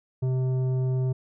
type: tone with tanh clipping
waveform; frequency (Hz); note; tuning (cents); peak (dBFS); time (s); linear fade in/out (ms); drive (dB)
triangle; 129.2; C3; -21; -24; 0.22-1.13; 10; 14
effects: none